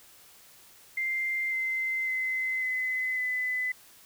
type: tone with pitch steps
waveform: sine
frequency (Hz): 2093 / 2071 / 2050 / 2029 / 2008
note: C7 / C7 / C7 / B6 / B6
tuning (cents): 0 / -18 / -36 / +46 / +28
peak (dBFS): -27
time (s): 0.97-3.72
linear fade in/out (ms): 5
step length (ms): 550
effects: white hiss -55 dBFS RMS until 4.05 s